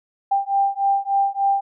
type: beating tone pair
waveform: sine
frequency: 790 / 793.4 Hz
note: G5 / G5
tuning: +13 / +21 cents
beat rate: 3.4 Hz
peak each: -20 dBFS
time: 0.31-1.61 s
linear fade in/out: 10 ms
effects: none